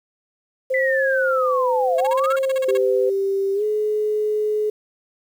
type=tone with vibrato; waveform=sine; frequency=520 Hz; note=C5; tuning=11 cents flat; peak=-18 dBFS; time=0.7-3.1 s; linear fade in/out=10 ms; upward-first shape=sine; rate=0.76 Hz; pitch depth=44 cents each way
type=linear two-way sweep; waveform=sine; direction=down then up; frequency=2014 to 650 to 1420 Hz; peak=-20 dBFS; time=0.74-2.36 s; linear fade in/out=2 ms; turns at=1.97 s
type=tone bursts; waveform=10% pulse; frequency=548 Hz; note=C#5; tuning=20 cents flat; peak=-20 dBFS; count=13; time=1.98-2.775 s; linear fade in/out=5 ms; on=27 ms; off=37 ms
type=tone with pitch glide; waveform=sine; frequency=392 to 425 Hz; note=G4 to G#4; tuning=0 to +40 cents; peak=-18 dBFS; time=2.68-4.7 s; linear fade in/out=5 ms; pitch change=+140 cents; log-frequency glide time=3.54-3.63 s
effects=8-bit